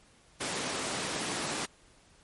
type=high-pass noise; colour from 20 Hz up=pink; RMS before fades=-34 dBFS; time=0.4-1.66 s; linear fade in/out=10 ms; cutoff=200 Hz; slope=12 dB/octave; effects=pink hiss -61 dBFS RMS until 2.23 s + MP3 48 kbps